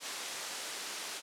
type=band-pass noise; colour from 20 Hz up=white; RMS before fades=-41 dBFS; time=0-1.22 s; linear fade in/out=50 ms; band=310 to 7500 Hz; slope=12 dB/octave; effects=low-pass 12000 Hz 12 dB/octave